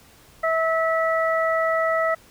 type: harmonic tone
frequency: 650 Hz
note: E5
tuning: 24 cents flat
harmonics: 1 / 2 / 3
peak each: -21 / -24 / -26 dBFS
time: 0.43-2.15 s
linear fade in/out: 10 ms
effects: pink hiss -52 dBFS RMS until 2.3 s